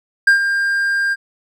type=tone with ADSR envelope; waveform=triangle; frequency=1600 Hz; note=G6; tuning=35 cents sharp; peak=-4 dBFS; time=0.27-1.16 s; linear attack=6 ms; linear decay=110 ms; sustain=-9 dB; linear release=36 ms; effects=none